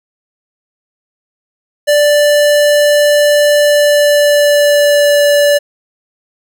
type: tone with pitch glide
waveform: square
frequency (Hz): 587.3 to 580.2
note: D5 to D5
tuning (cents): 0 to -21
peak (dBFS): -7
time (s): 1.87-5.59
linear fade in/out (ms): 20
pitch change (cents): -21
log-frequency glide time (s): 3.59-5.24
effects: none